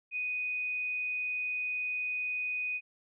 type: tone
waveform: sine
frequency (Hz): 2489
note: D#7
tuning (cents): 0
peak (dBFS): -31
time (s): 0.11-2.81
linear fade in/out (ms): 50
effects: none